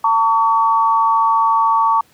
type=tone pair together; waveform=sine; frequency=900 / 1133.9 Hz; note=A5 / C#6; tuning=+39 / +39 cents; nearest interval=major third; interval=400 cents; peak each=-14 dBFS; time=0.04-2.01 s; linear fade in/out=5 ms; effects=pink hiss -53 dBFS RMS until 2.13 s + high-pass 100 Hz 12 dB/octave